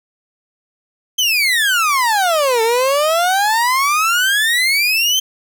30% pulse exponential two-way sweep, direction down then up, 3157 to 441.8 to 3157 Hz, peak -10 dBFS, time 1.18-5.2 s, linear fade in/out 10 ms, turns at 2.62 s, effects none

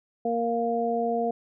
harmonic tone, 233.1 Hz, A#3, in tune, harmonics 1 / 2 / 3, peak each -30 / -27 / -27 dBFS, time 0.25-1.31 s, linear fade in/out 5 ms, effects none

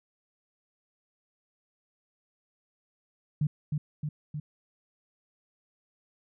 sine tone with echo, 150 Hz, D3, 37 cents sharp, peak -23 dBFS, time 3.41-3.47 s, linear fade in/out 5 ms, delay 310 ms, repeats 3, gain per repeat -3 dB, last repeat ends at 4.4 s, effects none

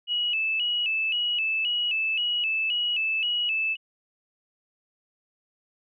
sine tone with vibrato, 2765 Hz, F7, 18 cents flat, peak -23 dBFS, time 0.07-3.77 s, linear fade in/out 50 ms, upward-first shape square, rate 1.9 Hz, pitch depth 89 cents each way, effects none

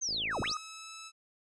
sine linear two-way sweep, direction down then up, 6490 to 43.83 to 6490 Hz, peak -31 dBFS, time 0.01-0.55 s, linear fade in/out 20 ms, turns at 0.41 s
click train, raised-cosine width 2 ms, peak -35 dBFS, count 24, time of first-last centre 0.09-0.514 s, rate 54.2 Hz
sine tone with exponential growth, 1244.5 Hz, D#6, in tune, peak -32 dBFS, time 0.28-0.57 s, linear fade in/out 2 ms, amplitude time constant 62 ms
10% pulse tone with pitch glide, 1292 to 1308.5 Hz, E6 to E6, -35 to -13 cents, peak -36 dBFS, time 0.3-1.12 s, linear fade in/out 50 ms, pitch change +22 cents, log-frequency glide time 0.53-0.91 s
effects resampled to 22050 Hz

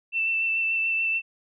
sine tone with vibrato, 2669 Hz, E7, 21 cents sharp, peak -22 dBFS, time 0.12-1.22 s, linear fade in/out 50 ms, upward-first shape sine, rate 6.9 Hz, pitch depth 15 cents each way, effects none

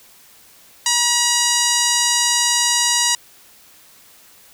5% pulse tone with low-pass filter, 960 Hz, B5, 49 cents flat, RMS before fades -17 dBFS, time 0.86-3.15 s, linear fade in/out 2 ms, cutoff 7200 Hz, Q 1.6, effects white hiss -48 dBFS RMS until 4.53 s

